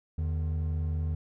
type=tone pair together; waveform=triangle; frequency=81.4 / 151.9 Hz; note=E2 / D#3; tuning=-21 / -41 cents; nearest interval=major seventh; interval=1080 cents; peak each=-26 / -34 dBFS; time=0.18-1.15 s; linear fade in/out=5 ms; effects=none